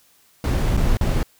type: noise with dropouts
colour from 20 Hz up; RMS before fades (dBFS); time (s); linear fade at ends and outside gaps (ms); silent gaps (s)
brown; -18; 0.44-1.23; 1; 0.768-0.774 / 0.971-1.011
effects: white hiss -57 dBFS RMS until 1.39 s